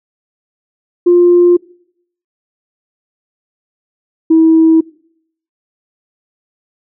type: tone pair in turn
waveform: sine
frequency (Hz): 351.3 / 323.2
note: F4 / E4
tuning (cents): +10 / -34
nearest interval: minor second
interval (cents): 144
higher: first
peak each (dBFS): -3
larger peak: neither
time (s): 1.06-1.57 / 4.3-4.81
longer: neither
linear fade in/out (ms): 10
effects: noise-tail reverb RT60 0.7 s tail -24 dB re dry + tanh soft clip ceiling 0 dBFS